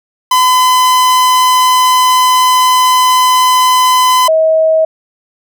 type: tone pair in turn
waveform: 45% pulse / sine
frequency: 1013 / 638.2 Hz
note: B5 / D#5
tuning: +44 / +44 cents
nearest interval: minor sixth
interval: 800 cents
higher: first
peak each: -6 dBFS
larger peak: neither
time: 0.31-4.28 / 4.28-4.85 s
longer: first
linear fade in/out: 5 ms
effects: none